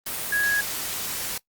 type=tone in noise; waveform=sine; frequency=1661.2 Hz; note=G#6; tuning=in tune; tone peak=-20 dBFS; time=0.32-0.61 s; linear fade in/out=5 ms; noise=white; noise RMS=-30 dBFS; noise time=0.06-1.38 s; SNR=+7 dB; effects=noise-tail reverb RT60 0.1 s tail -21 dB re dry + Opus 32 kbps